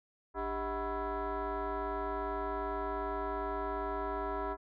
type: tone with frequency modulation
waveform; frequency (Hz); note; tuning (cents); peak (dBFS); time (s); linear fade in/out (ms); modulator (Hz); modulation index
sine; 293.7; D4; 0; -32; 0.34-4.57; 50; 345; 3
effects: tanh soft clip ceiling -29 dBFS